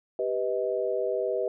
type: chord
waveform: sine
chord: G augmented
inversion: none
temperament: equal with one note detuned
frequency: 392 / 493.9 / 631.3 Hz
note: G4 / B4 / D#5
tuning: 0 / 0 / +25 cents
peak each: -30 / -29 / -30 dBFS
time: 0.19-1.48 s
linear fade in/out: 2 ms
effects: none